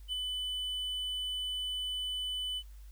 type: tone with ADSR envelope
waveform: triangle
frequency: 3000 Hz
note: F#7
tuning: 23 cents sharp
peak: -29 dBFS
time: 0.08-2.63 s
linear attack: 48 ms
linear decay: 5 ms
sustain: -3 dB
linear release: 56 ms
effects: added 50 Hz sine -47 dBFS peak until 2.91 s + white hiss -66 dBFS RMS until 2.91 s